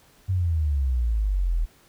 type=exponential sweep; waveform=sine; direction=down; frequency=96.7 to 38.89 Hz; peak=-20 dBFS; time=0.28-1.66 s; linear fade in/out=20 ms; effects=pink hiss -57 dBFS RMS until 1.88 s